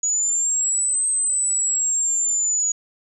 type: linear two-way sweep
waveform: sine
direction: up then down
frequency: 6800 to 8280 to 6800 Hz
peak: -18 dBFS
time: 0.03-2.72 s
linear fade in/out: 5 ms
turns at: 1.07 s
effects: none